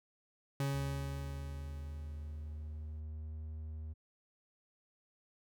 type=tone with exponential decay; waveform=40% pulse; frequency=138.59 Hz; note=C#3; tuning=in tune; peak=-31 dBFS; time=0.6-3 s; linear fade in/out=2 ms; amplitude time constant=520 ms
type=tone with pitch glide; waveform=triangle; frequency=74.6 to 78.04 Hz; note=D2 to D#2; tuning=+28 to +6 cents; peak=-39 dBFS; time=0.73-3.94 s; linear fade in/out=20 ms; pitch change=+78 cents; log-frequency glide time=1.77-3.44 s
effects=none